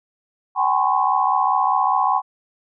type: tone cluster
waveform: sine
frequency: 766 / 831 / 1014 / 1089 Hz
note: G5 / G#5 / B5 / C#6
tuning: -40 / +1 / +45 / -31 cents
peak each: -21 dBFS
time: 0.55-2.22 s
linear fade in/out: 50 ms
effects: none